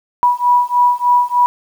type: beating tone pair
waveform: sine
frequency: 975 / 978.3 Hz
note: B5 / B5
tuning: -23 / -17 cents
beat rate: 3.3 Hz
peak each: -13 / -13 dBFS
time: 0.23-1.46 s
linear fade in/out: 0 ms
effects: 7-bit